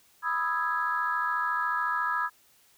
sine chord, E major seventh, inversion second, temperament equal, 987.8 / 1244.5 / 1318.5 / 1661.2 Hz, B5 / D#6 / E6 / G#6, 0 / 0 / 0 / 0 cents, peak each -31 / -31 / -32 / -30 dBFS, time 0.22-2.3 s, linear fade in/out 50 ms, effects tanh soft clip ceiling -15 dBFS + white hiss -62 dBFS RMS until 2.77 s

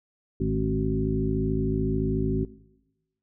harmonic tone with a mistuned harmonic, 53.7 Hz, A1, 41 cents flat, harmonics 1 / 2 / 3 / 4 / 5 / 7, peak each -30 / -30 / -30 / -30 / -30 / -30 dBFS, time 0.4-2.45 s, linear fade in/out 5 ms, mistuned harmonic 3, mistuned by -48 cents, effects noise-tail reverb RT60 1.0 s tail -20 dB re dry

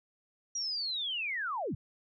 sine linear sweep, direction down, 5780 to 82.2 Hz, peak -32 dBFS, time 0.55-1.75 s, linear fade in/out 5 ms, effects none

